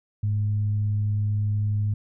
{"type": "tone with frequency modulation", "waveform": "sine", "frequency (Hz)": 103.7, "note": "G#2", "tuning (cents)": -2, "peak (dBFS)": -21, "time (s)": [0.23, 1.94], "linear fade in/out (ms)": 5, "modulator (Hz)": 116, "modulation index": 0.21, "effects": []}